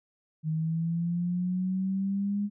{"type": "linear sweep", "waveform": "sine", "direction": "up", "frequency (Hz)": [155.56, 206], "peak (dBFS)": -26, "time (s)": [0.43, 2.5], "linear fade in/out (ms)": 50, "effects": []}